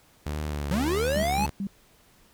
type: tone with vibrato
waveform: sawtooth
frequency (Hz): 73.42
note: D2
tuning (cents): 0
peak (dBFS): -25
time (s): 0.26-1.5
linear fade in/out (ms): 5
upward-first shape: triangle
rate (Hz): 1.6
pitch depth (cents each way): 70
type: linear sweep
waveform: square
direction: up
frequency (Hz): 164.81 to 875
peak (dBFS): -25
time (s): 0.71-1.46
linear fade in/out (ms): 2
type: tone bursts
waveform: sine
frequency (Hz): 197.3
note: G3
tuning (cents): +11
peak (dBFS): -27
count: 3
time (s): 1.16-1.67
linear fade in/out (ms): 2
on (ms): 70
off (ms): 150
effects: pink hiss -59 dBFS RMS until 2.33 s